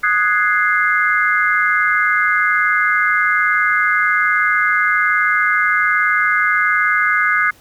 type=chord; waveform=sine; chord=Ab dominant seventh; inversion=second; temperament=equal; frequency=1244.5 / 1480 / 1661.2 / 2093 Hz; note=Eb6 / Gb6 / Ab6 / C7; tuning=0 / 0 / 0 / 0 cents; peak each=-18 dBFS; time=0.03-7.51 s; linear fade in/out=10 ms; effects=pink hiss -48 dBFS RMS until 7.6 s